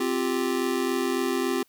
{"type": "chord", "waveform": "square", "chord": "C suspended fourth", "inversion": "none", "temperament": "just", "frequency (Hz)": [261.6, 348.8, 392.4], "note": ["C4", "F4", "G4"], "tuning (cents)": [0, -2, 2], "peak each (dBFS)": -29, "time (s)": [0, 1.63], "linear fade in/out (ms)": 5, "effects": ["white hiss -64 dBFS RMS until 1.68 s"]}